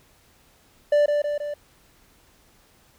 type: tone with echo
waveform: triangle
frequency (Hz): 587.3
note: D5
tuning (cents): 0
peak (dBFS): -13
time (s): 0.92-1.06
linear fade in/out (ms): 5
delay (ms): 160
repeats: 3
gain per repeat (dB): -4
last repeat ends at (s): 1.54
effects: pink hiss -58 dBFS RMS until 2.98 s